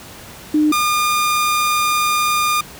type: tone pair in turn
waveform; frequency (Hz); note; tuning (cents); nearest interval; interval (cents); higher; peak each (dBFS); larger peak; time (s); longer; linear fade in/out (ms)
sine / sawtooth; 303.3 / 1210.9; D#4 / D#6; -44 / -47; 2 octaves; 2397; second; -11; neither; 0.54-0.72 / 0.72-2.61; second; 5
effects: pink hiss -37 dBFS RMS until 2.79 s + high-pass 60 Hz 12 dB/octave